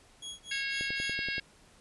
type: tone with tremolo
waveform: sawtooth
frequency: 3322 Hz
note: G#7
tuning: in tune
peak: -35 dBFS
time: 0.22-1.17 s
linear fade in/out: 5 ms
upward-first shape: sine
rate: 3.9 Hz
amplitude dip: 100%
type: harmonic tone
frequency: 547 Hz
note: C#5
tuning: 23 cents flat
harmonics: 3 / 4 / 5 / 6 / 7 / 8 / 9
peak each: -36 / -37 / -38 / -44 / -45 / -45 / -42 dBFS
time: 0.51-1.4 s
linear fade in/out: 5 ms
type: click train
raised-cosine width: 2 ms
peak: -28 dBFS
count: 7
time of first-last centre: 0.81-1.381 s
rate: 10.5 Hz
effects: pink hiss -60 dBFS RMS until 1.8 s + resampled to 24000 Hz